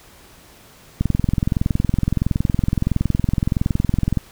click train, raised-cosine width 5 ms, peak -5 dBFS, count 69, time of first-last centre 1.01-4.173 s, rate 21.5 Hz, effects pink hiss -47 dBFS RMS until 4.31 s

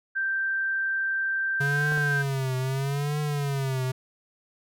sine tone, 1568 Hz, G6, in tune, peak -24 dBFS, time 0.15-2.23 s, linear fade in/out 20 ms
square tone with vibrato, 139 Hz, C#3, 5 cents sharp, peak -26 dBFS, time 1.6-3.92 s, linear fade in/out 10 ms, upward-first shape triangle, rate 0.78 Hz, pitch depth 140 cents each way
clicks, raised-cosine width 1 ms, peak -24 dBFS, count 2, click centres 1.921 / 1.976 s
effects none

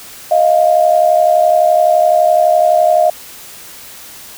sine tone pair together, 626.7 / 698.5 Hz, D#5 / F5, +12 / 0 cents, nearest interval major second, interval 188 cents, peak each -10 dBFS, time 0.31-3.1 s, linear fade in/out 5 ms, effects white hiss -34 dBFS RMS until 4.37 s

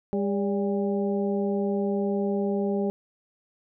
harmonic tone with a mistuned harmonic, 201.1 Hz, G3, 44 cents sharp, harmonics 1 / 2 / 3 / 4, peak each -26 / -27 / -33 / -38 dBFS, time 0.13-2.9 s, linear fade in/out 0 ms, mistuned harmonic 3, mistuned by -64 cents, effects none

